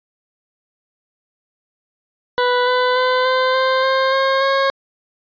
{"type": "tone with pitch steps", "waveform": "20% pulse", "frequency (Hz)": [493.9, 500.8, 507.8, 514.9, 522.1, 529.3, 536.7, 544.2], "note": ["B4", "B4", "B4", "C5", "C5", "C5", "C5", "C#5"], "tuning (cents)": [0, 24, 48, -28, -4, 20, 44, -32], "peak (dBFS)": -9, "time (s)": [2.38, 4.7], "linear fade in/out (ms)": 0, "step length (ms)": 290, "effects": ["resampled to 11025 Hz"]}